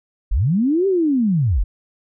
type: linear two-way sweep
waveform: sine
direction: up then down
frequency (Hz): 31.55 to 398.9 to 31.55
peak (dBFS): -14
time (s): 0.31-1.64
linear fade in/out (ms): 10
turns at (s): 0.87
effects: none